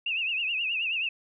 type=tone with vibrato; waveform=sine; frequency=2672 Hz; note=E7; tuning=23 cents sharp; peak=-26 dBFS; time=0.06-1.09 s; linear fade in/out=5 ms; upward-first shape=triangle; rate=9.4 Hz; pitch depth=140 cents each way; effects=none